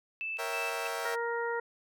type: tone with tremolo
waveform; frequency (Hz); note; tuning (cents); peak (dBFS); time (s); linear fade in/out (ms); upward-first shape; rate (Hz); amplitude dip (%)
sine; 2637; E7; 0; -33; 0.21-0.87; 0; square; 3.1; 55
type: chord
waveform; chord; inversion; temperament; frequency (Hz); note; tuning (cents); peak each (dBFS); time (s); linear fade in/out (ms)
20% pulse; A# diminished seventh; none; equal; 466.2 / 554.4 / 659.3 / 784; A#4 / C#5 / E5 / G5; 0 / 0 / 0 / 0; -33 / -36 / -33 / -35; 0.38-1.16; 20
type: harmonic tone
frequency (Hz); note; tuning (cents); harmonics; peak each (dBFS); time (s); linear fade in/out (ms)
468.4; A#4; +8; 1 / 2 / 3 / 4; -33 / -36 / -38 / -39; 1.05-1.6; 5
effects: none